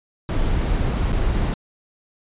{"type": "noise with dropouts", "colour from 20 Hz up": "brown", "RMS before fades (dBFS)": -20, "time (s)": [0.29, 1.54], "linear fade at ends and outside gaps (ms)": 1, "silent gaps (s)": [1.121, 1.128], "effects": ["resampled to 8000 Hz"]}